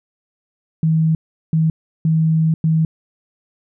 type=tone bursts at uneven times; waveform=sine; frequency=160 Hz; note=D#3; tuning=49 cents sharp; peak=-12 dBFS; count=4; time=0.83-1.15 / 1.53-1.7 / 2.05-2.54 / 2.64-2.85 s; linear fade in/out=2 ms; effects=none